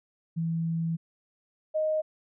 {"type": "tone pair in turn", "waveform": "sine", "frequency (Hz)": [164.81, 622.2], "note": ["E3", "D#5"], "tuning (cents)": [0, 0], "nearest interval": "octave + major seventh", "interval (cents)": 2300, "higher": "second", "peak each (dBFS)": [-26, -24], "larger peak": "second", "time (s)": [[0.36, 0.97], [1.74, 2.02]], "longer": "first", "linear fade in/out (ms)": 20, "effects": []}